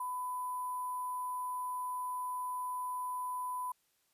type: tone with sample-and-hold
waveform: sine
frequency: 1000 Hz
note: B5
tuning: 21 cents sharp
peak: -35 dBFS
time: 0-3.72 s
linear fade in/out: 5 ms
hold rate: 11025 Hz
effects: white hiss -75 dBFS RMS until 4.13 s + resampled to 32000 Hz